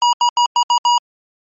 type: tone bursts at uneven times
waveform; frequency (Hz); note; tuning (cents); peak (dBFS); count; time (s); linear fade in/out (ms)
square; 962; B5; -46; -11; 6; 0.02-0.13 / 0.21-0.29 / 0.37-0.46 / 0.56-0.63 / 0.7-0.78 / 0.85-0.98; 2
effects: MP3 32 kbps